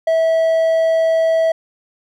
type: tone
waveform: triangle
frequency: 651 Hz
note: E5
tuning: 22 cents flat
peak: -10 dBFS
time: 0.07-1.52 s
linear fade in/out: 5 ms
effects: none